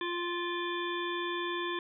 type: harmonic tone with a mistuned harmonic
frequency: 348.6 Hz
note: F4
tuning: 3 cents flat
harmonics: 1 / 3 / 5 / 7 / 9 / 10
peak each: -35 / -37 / -39 / -45 / -47 / -41 dBFS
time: 0.01-1.79 s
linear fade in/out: 2 ms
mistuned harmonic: 7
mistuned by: -18 cents
effects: none